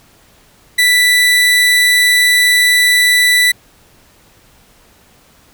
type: tone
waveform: 30% pulse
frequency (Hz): 1975.5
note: B6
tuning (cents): 0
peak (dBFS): -5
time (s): 0.78-3.52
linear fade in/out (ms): 10
effects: pink hiss -48 dBFS RMS until 5.53 s